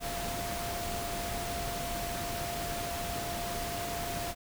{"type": "tone in noise", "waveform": "sine", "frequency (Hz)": 693, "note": "F5", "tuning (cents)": -14, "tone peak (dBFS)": -37, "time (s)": [0, 4.35], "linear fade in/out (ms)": 50, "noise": "pink", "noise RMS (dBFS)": -37, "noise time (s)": [0, 4.35], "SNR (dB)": -3, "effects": []}